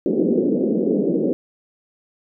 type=band-pass noise; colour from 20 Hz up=pink; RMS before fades=-19 dBFS; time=0.06-1.33 s; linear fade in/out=0 ms; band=190 to 500 Hz; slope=48 dB/octave; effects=none